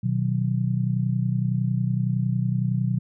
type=chord; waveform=sine; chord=B major; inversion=none; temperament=just; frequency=123.47 / 154.34 / 185.21 Hz; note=B2 / D#3 / F#3; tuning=0 / -14 / +2 cents; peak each=-23 / -28 / -26 dBFS; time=0.03-2.99 s; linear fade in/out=10 ms; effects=none